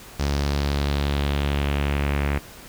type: tone with low-pass filter sweep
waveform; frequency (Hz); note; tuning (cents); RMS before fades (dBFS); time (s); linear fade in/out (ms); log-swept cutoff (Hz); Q
sawtooth; 71.2; C#2; +47; -23; 0.19-2.39; 10; 5600 to 2200; 2.4
effects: pink hiss -43 dBFS RMS until 2.68 s